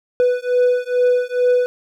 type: beating tone pair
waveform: triangle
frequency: 493.9 / 496.2 Hz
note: B4 / B4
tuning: 0 / +8 cents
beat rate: 2.3 Hz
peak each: -15 dBFS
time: 0.2-1.66 s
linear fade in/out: 0 ms
effects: none